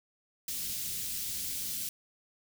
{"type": "band-stop noise", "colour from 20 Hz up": "white", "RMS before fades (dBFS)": -36, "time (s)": [0.48, 1.89], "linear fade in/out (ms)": 2, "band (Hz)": [220, 3500], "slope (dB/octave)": 12, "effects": []}